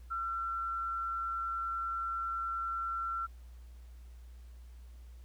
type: tone with frequency modulation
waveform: sine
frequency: 1355 Hz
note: E6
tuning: 47 cents sharp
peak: -33 dBFS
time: 0.1-3.27 s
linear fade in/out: 20 ms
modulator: 121 Hz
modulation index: 0.27
effects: added 60 Hz sine -48 dBFS peak until 5.24 s + pink hiss -68 dBFS RMS until 5.24 s